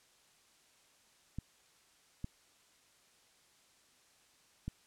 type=clicks; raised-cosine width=5 ms; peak=-26 dBFS; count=3; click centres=1.386 / 2.244 / 4.68 s; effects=white hiss -67 dBFS RMS until 4.86 s + low-pass 9000 Hz 12 dB/octave